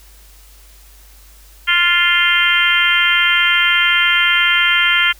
harmonic tone with a mistuned harmonic, 349.2 Hz, F4, in tune, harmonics 3 / 4 / 5 / 6 / 7 / 8 / 9, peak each -27 / -17 / -19 / -16 / -24 / -20 / -17 dBFS, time 1.67-5.13 s, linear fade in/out 20 ms, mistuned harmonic 8, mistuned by -15 cents, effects added 50 Hz sine -42 dBFS peak until 5.19 s + white hiss -47 dBFS RMS until 5.19 s

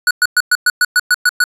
square tone bursts, 1469 Hz, F#6, 13 cents flat, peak -9 dBFS, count 10, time 0.07-1.44 s, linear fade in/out 2 ms, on 38 ms, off 110 ms, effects resampled to 32000 Hz

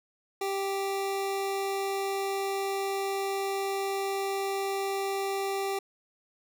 25% pulse tone, 392 Hz, G4, in tune, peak -25 dBFS, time 0.41-5.79 s, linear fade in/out 5 ms, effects none

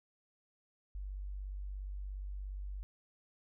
sine tone, 48.54 Hz, G1, 16 cents flat, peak -39 dBFS, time 0.95-2.83 s, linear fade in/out 0 ms, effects none

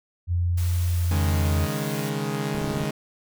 sine tone with pitch glide, 87.31 to 84.43 Hz, F2 to E2, 0 to +42 cents, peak -20 dBFS, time 0.27-1.68 s, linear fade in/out 50 ms, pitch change -58 cents, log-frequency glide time 0.9-1.53 s
white noise, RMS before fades -39 dBFS, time 0.57-2.1 s, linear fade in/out 10 ms
sawtooth chord, C# suspended second, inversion none, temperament equal, 138.59 / 155.56 / 207.7 Hz, C#3 / D#3 / G#3, 0 / 0 / 0 cents, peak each -26 dBFS, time 1.11-2.91 s, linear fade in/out 5 ms
clicks, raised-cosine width 3 ms, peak -19 dBFS, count 10, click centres 2.55 / 2.58 / 2.616 / 2.646 / 2.678 / 2.71 / 2.741 / 2.772 / 2.808 / 2.839 s
effects none

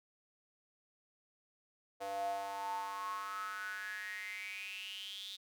square tone with high-pass filter sweep, 98.9 Hz, G2, 16 cents sharp, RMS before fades -42 dBFS, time 2-5.37 s, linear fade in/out 20 ms, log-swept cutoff 600 to 3700 Hz, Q 9.6, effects none

